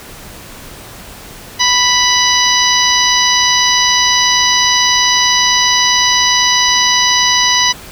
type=harmonic tone; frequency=987.8 Hz; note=B5; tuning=in tune; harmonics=1 / 2 / 3 / 4 / 5 / 6; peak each=-16 / -16 / -16 / -16 / -16 / -16 dBFS; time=1.59-7.73 s; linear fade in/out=20 ms; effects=pink hiss -33 dBFS RMS until 7.91 s